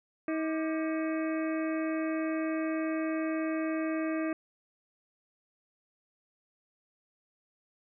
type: harmonic tone with a mistuned harmonic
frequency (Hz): 318.1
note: D#4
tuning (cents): +38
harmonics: 1 / 2 / 4 / 5 / 6 / 7 / 8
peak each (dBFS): -30 / -36 / -42 / -44 / -46 / -47 / -48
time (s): 0.28-4.33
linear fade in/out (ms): 2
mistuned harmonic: 4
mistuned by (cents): -120
effects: none